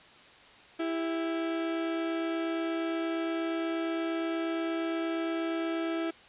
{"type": "tone pair together", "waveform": "35% pulse", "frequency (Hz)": [330, 398.5], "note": ["E4", "G4"], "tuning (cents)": [2, 28], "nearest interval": "minor third", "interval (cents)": 326, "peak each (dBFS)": [-28, -39], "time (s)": [0.79, 6.11], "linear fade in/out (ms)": 10, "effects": ["white hiss -54 dBFS RMS until 6.28 s", "resampled to 8000 Hz"]}